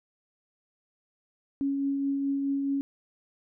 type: tone with tremolo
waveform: sine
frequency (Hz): 277.2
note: C#4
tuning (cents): 0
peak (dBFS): -24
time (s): 1.61-2.81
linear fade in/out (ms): 0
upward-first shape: triangle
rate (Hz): 4.7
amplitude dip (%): 30
effects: none